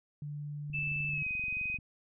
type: tone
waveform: sine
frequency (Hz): 146.83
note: D3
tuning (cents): 0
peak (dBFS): -37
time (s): 0.22-1.23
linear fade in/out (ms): 2
type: click train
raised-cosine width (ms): 5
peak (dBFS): -37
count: 26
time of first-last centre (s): 0.7-1.787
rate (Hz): 23
type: tone with pitch glide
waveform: sine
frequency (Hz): 2637 to 2508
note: E7 to D#7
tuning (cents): 0 to +13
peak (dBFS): -32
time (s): 0.73-1.78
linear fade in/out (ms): 20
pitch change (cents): -87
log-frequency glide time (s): 1.09-1.28
effects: none